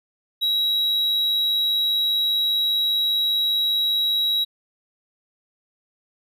triangle tone, 3865 Hz, B7, 38 cents flat, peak -17 dBFS, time 0.41-4.45 s, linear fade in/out 20 ms, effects none

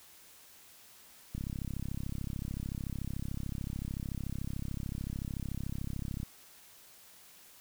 click train, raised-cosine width 5 ms, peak -25 dBFS, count 165, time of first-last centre 1.35-6.231 s, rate 33.6 Hz, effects white hiss -57 dBFS RMS until 7.6 s

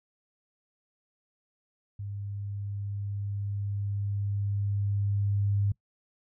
sine tone with level ramp, 100.9 Hz, G#2, 49 cents flat, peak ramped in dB -34 to -23 dBFS, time 1.99-5.72 s, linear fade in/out 5 ms, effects noise-tail reverb RT60 0.1 s tail -22 dB re dry

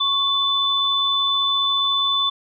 sine tone pair together, 1104 / 3505 Hz, C#6 / A7, -7 / -7 cents, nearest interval octave + minor sixth, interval 2000 cents, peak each -23 / -18 dBFS, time 0-2.3 s, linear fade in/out 10 ms, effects none

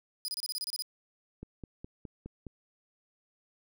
sawtooth tone bursts, 4966 Hz, D#8, 4 cents flat, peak -30 dBFS, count 10, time 0.25-0.822 s, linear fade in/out 0 ms, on 32 ms, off 28 ms
click train, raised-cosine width 3 ms, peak -29 dBFS, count 6, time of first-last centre 1.43-2.467 s, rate 4.82 Hz
effects none

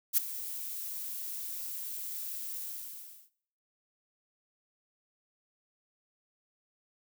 violet noise with ADSR envelope, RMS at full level -23 dBFS, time 0.13-3.3 s, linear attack 43 ms, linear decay 14 ms, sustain -16 dB, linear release 710 ms, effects noise-tail reverb RT60 0.6 s tail -19 dB re dry

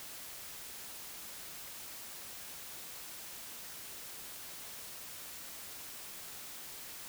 silence, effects white hiss -47 dBFS RMS until 7.08 s

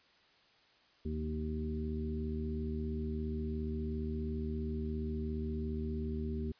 harmonic tone with a mistuned harmonic, 77.1 Hz, D#2, 15 cents flat, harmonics 1 / 2 / 3 / 4 / 5, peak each -37 / -45 / -39 / -51 / -43 dBFS, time 1.05-6.52 s, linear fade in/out 5 ms, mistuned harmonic 2, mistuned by +26 cents, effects white hiss -66 dBFS RMS until 6.59 s + resampled to 11025 Hz

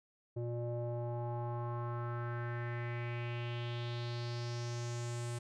square tone with low-pass filter sweep, 119.4 Hz, A#2, 42 cents sharp, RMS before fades -39 dBFS, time 0.36-5.39 s, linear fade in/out 10 ms, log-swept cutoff 480 to 8800 Hz, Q 3.4, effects none

